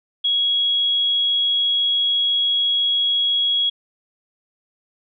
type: tone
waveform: sine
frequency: 3322 Hz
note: G#7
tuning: in tune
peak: -16 dBFS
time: 0.24-3.7 s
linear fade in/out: 10 ms
effects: none